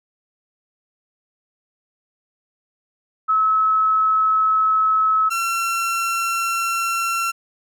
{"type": "tone pair in turn", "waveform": ["sine", "30% pulse"], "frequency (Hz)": [1293, 1357.5], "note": ["E6", "F6"], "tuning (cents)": [-34, -50], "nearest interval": "minor second", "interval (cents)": 84, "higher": "second", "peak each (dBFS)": [-14, -17], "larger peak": "first", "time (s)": [[3.28, 5.3], [5.3, 7.32]], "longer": "neither", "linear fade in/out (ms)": 20, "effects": []}